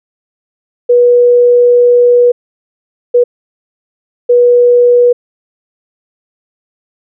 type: tone bursts at uneven times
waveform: sine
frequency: 486 Hz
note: B4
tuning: 28 cents flat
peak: -3 dBFS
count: 3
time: 0.89-2.32 / 3.14-3.24 / 4.29-5.13 s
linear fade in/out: 10 ms
effects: none